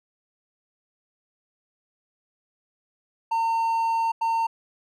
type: tone bursts at uneven times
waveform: triangle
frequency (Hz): 910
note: A#5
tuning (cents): -42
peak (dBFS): -19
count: 2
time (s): 3.31-4.12 / 4.21-4.47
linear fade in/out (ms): 10
effects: none